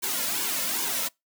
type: noise with flanger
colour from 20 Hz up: white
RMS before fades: -28 dBFS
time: 0.02-1.09 s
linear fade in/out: 20 ms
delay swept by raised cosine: 1.5 to 2.6 ms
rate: 2.5 Hz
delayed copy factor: -0.9
effects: noise-tail reverb RT60 0.2 s tail -26 dB re dry + high-pass 200 Hz 12 dB/octave